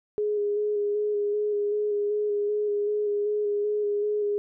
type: tone with vibrato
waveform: sine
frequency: 415.3 Hz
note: G#4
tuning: in tune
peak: -23 dBFS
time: 0.18-4.38 s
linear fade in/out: 0 ms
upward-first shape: square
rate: 2.6 Hz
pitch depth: 17 cents each way
effects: none